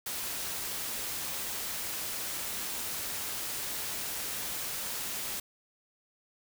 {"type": "noise", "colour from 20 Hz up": "white", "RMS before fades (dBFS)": -36, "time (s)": [0.06, 5.4], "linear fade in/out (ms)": 5, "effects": []}